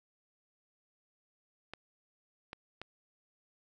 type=clicks; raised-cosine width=0.3 ms; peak=-26 dBFS; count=3; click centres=1.736 / 2.531 / 2.816 s; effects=none